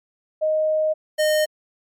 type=tone pair in turn; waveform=sine / square; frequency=622.3 / 613.7 Hz; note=D#5 / D#5; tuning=0 / -24 cents; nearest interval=unison; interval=24 cents; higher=first; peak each=-17 dBFS; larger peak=neither; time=0.41-0.94 / 1.18-1.46 s; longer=first; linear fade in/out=20 ms; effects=MP3 64 kbps